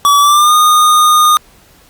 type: tone with pitch glide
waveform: square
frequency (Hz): 1145 to 1227.2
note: D6 to D#6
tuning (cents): -44 to -24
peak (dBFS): -6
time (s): 0.05-1.37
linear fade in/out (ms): 0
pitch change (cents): +120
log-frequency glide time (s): 0.19-0.54
effects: pink hiss -45 dBFS RMS until 1.89 s + Opus 48 kbps